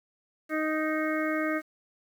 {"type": "harmonic tone", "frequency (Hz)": 311.1, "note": "D#4", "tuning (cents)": 0, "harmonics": [1, 2, 4, 5, 6, 7], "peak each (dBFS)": [-29, -32, -35, -36, -37, -37], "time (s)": [0.49, 1.62], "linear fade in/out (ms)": 50, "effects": ["9-bit"]}